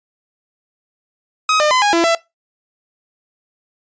sawtooth tone with pitch steps, 1264 / 604 / 1018 / 823 / 336.5 / 668 Hz, D#6 / D5 / C6 / G#5 / E4 / E5, +27 / +48 / -48 / -16 / +36 / +23 cents, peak -8 dBFS, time 1.49-2.15 s, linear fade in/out 2 ms, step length 110 ms, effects noise-tail reverb RT60 0.2 s tail -20 dB re dry + resampled to 16000 Hz

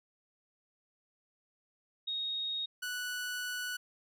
sine / sawtooth tone pair in turn, 3741 / 1479.1 Hz, A#7 / F#6, +5 / -1 cents, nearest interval octave + major third, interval 1606 cents, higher first, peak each -33 / -32 dBFS, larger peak second, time 2.07-2.66 / 2.82-3.77 s, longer second, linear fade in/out 10 ms, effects none

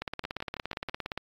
two click trains, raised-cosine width 0.3 ms, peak -17 / -21 dBFS, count 21 / 5, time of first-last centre 0.02-1.176 / 0.24-0.895 s, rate 17.3 / 6.11 Hz, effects AAC 32 kbps

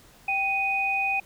sine tone pair together, 780.8 / 2489 Hz, G5 / D#7, -7 / 0 cents, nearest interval octave + minor sixth, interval 2007 cents, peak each -28 / -24 dBFS, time 0.28-1.2 s, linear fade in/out 5 ms, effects pink hiss -54 dBFS RMS until 1.25 s

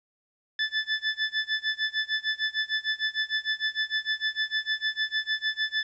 25% pulse tone with tremolo, 1746 Hz, A6, 14 cents flat, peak -19 dBFS, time 0.59-5.83 s, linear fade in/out 2 ms, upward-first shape sine, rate 6.6 Hz, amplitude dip 95%, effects resampled to 16000 Hz + 10-bit

